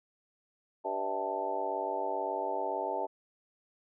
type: harmonic tone with a mistuned harmonic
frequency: 98 Hz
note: G2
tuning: in tune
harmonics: 3 / 4 / 5 / 6 / 7 / 8 / 9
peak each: -46 / -39 / -40 / -40 / -37 / -41 / -35 dBFS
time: 0.84-3.07 s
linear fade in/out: 20 ms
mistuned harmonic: 7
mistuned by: -80 cents
effects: none